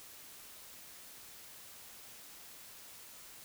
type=silence; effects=white hiss -53 dBFS RMS until 3.44 s